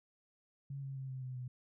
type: tone with pitch steps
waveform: sine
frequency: 138.59 / 135.89 / 133.25 / 130.66 / 128.12 / 125.63 Hz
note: C#3 / C#3 / C3 / C3 / C3 / B2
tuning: 0 / -34 / +32 / -2 / -36 / +30 cents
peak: -40 dBFS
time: 0.7-1.48 s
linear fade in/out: 5 ms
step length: 130 ms
effects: none